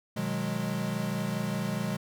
square chord, G# minor seventh, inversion first, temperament equal with one note detuned, 123.47 / 155.56 / 182.87 / 207.7 Hz, B2 / D#3 / F#3 / G#3, 0 / 0 / -20 / 0 cents, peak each -37 / -37 / -35 / -34 dBFS, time 0.16-1.97 s, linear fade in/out 10 ms, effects none

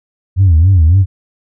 sine tone with vibrato, 87.5 Hz, F2, 4 cents sharp, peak -3 dBFS, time 0.36-1.06 s, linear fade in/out 50 ms, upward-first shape sine, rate 3.6 Hz, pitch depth 200 cents each way, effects tanh soft clip ceiling -2 dBFS

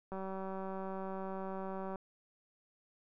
click train, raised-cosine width 1 ms, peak -29 dBFS, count 352, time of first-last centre 0.12-1.958 s, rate 191 Hz, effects none

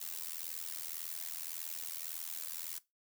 blue noise with amplitude modulation, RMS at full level -38 dBFS, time 0-2.79 s, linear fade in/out 10 ms, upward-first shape sine, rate 81.8 Hz, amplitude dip 100%, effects noise-tail reverb RT60 0.2 s tail -19 dB re dry

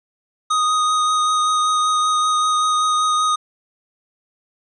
square tone with vibrato, 1244.5 Hz, D#6, in tune, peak -16 dBFS, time 0.5-3.36 s, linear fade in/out 10 ms, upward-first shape triangle, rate 5.2 Hz, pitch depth 14 cents each way, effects resampled to 22050 Hz

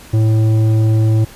sine tone with tanh clipping, 110 Hz, A2, in tune, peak -11 dBFS, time 0.13-1.25 s, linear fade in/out 10 ms, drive 10 dB, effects pink hiss -39 dBFS RMS until 1.35 s + resampled to 32000 Hz

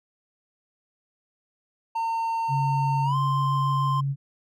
triangle tone with pitch glide, 910 to 1045.3 Hz, A#5 to C6, -42 to -2 cents, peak -22 dBFS, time 1.95-4.01 s, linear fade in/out 10 ms, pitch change +240 cents, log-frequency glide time 3.04-3.16 s
sine tone, 138.59 Hz, C#3, in tune, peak -23 dBFS, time 2.48-4.16 s, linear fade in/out 50 ms
effects none

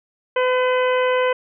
harmonic tone, 506 Hz, B4, 42 cents sharp, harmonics 1 / 2 / 3 / 4 / 5 / 6, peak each -17 / -23 / -27 / -29 / -31 / -33 dBFS, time 0.36-1.33 s, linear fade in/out 5 ms, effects none

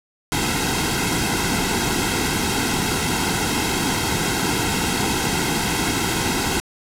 pink noise with comb filter, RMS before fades -21 dBFS, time 0.32-6.6 s, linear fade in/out 0 ms, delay 1.7 ms, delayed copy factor -0.75, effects low-pass 11000 Hz 12 dB/octave

